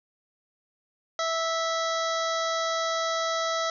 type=harmonic tone; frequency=656 Hz; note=E5; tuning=9 cents flat; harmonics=1 / 2 / 3 / 5 / 6 / 7 / 8 / 9 / 10; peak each=-29 / -29 / -35 / -39 / -36 / -43 / -40 / -40 / -47 dBFS; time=1.19-3.7 s; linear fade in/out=2 ms; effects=none